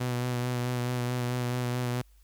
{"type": "tone with vibrato", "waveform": "sawtooth", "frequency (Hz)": 123.47, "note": "B2", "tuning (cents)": 0, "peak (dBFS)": -24, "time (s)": [0, 2.02], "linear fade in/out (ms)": 10, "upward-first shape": "sine", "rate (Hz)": 4.6, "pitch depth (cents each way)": 23, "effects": ["added 50 Hz sine -55 dBFS peak until 2.23 s", "white hiss -68 dBFS RMS until 2.23 s"]}